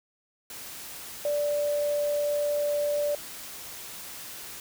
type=tone in noise; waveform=sine; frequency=585 Hz; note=D5; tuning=7 cents flat; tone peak=-24 dBFS; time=1.25-3.15 s; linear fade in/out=2 ms; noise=white; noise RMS=-41 dBFS; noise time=0.5-4.6 s; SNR=+14 dB; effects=none